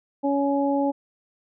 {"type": "harmonic tone", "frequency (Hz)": 280.2, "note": "C#4", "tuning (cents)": 19, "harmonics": [1, 2, 3], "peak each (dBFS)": [-22, -25, -27], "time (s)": [0.23, 0.92], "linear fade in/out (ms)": 20, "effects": []}